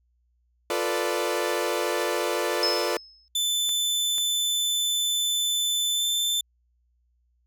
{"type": "chord", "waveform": "sawtooth", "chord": "B half-diminished seventh", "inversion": "second", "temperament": "equal", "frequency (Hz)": [349.2, 440, 493.9, 587.3], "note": ["F4", "A4", "B4", "D5"], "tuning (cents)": [0, 0, 0, 0], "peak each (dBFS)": -26, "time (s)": [0.7, 2.97], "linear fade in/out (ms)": 2}
{"type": "tone with exponential decay", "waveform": "sine", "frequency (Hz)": 5190, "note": "E8", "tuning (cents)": -28, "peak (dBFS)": -20, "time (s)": [2.63, 3.28], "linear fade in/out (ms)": 0, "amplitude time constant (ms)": 140}
{"type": "tone with pitch glide", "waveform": "sawtooth", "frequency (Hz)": [3520, 3544], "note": ["A7", "A7"], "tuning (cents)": [0, 12], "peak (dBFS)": -20, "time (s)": [3.35, 6.41], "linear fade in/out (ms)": 5, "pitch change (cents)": 12, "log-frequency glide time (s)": [5.94, 6.04]}
{"type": "clicks", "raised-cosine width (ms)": 0.2, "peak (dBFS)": -22, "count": 2, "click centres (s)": [3.692, 4.182]}
{"effects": ["added 60 Hz sine -65 dBFS peak until 7.46 s"]}